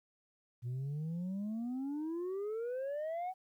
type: exponential sweep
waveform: sine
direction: up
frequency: 117.9 to 761 Hz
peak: -33 dBFS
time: 0.62-3.34 s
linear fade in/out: 50 ms
effects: tanh soft clip ceiling -35 dBFS + 12-bit